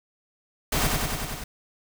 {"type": "noise with echo", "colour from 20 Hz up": "pink", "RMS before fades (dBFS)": -24, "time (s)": [0.72, 0.87], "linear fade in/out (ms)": 5, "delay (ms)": 95, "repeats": 6, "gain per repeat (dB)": -2, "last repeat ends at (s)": 1.44, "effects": []}